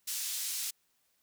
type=band-pass noise; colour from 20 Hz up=pink; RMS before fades=-36 dBFS; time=0.07-0.71 s; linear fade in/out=10 ms; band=5000 to 16000 Hz; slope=12 dB/octave; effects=white hiss -74 dBFS RMS until 1.22 s